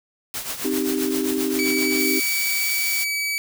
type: noise with tremolo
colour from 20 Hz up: white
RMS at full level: -27 dBFS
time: 0.34-2.03 s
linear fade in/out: 0 ms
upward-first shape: triangle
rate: 7.6 Hz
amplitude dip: 70%
type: chord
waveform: sine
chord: C minor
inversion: none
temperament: equal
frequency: 261.6 / 311.1 / 392 Hz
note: C4 / Eb4 / G4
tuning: 0 / 0 / 0 cents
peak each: -25 dBFS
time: 0.64-2.2 s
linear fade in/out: 10 ms
type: tone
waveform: sawtooth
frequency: 2285 Hz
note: D7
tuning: 48 cents flat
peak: -19 dBFS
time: 1.59-3.38 s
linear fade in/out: 0 ms
type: noise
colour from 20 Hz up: blue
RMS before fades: -26 dBFS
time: 1.98-3.05 s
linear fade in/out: 20 ms
effects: none